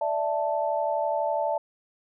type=chord; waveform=sine; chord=D suspended second; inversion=none; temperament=equal; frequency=587.3 / 659.3 / 880 Hz; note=D5 / E5 / A5; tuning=0 / 0 / 0 cents; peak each=-28 dBFS; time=0.01-1.58 s; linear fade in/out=5 ms; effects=none